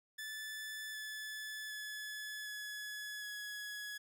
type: tone with pitch steps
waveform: sawtooth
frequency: 1745 / 1728.9 / 1713 / 1697.3 / 1681.7 Hz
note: A6 / A6 / A6 / G#6 / G#6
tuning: -15 / -31 / -47 / +37 / +21 cents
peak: -39 dBFS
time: 0.18-3.98 s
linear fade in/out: 10 ms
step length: 760 ms
effects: none